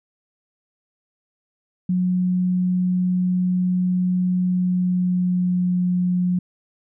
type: tone with pitch glide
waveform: sine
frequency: 181.7 to 179.72 Hz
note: F#3 to F3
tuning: -31 to +50 cents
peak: -17 dBFS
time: 1.89-6.39 s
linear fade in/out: 5 ms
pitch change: -19 cents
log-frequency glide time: 4.41-5.76 s
effects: none